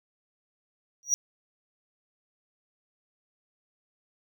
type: tone with exponential growth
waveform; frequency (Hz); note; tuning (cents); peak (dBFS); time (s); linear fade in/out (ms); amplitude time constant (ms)
triangle; 5780; F#8; -41; -15; 1.03-1.14; 0; 22
effects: none